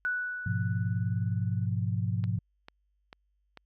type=tone with exponential decay; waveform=sine; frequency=1480 Hz; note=F#6; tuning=in tune; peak=-26 dBFS; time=0.05-1.66 s; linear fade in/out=0 ms; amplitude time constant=350 ms
type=chord; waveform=sine; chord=F diminished; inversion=first; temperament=equal; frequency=103.83 / 123.47 / 174.61 Hz; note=Ab2 / Cb3 / F3; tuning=0 / 0 / 0 cents; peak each=-29 / -32 / -34 dBFS; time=0.46-2.39 s; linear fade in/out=5 ms
type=click train; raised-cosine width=0.3 ms; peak=-29 dBFS; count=4; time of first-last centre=2.24-3.573 s; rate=2.25 Hz
effects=added 50 Hz sine -70 dBFS peak until 3.65 s